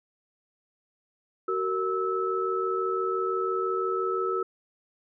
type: tone cluster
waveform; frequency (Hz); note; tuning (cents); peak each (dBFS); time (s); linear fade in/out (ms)
sine; 376.8 / 462.7 / 1304; F#4 / A#4 / E6; +32 / -13 / -19; -28 / -32 / -29; 1.48-4.43; 5
effects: none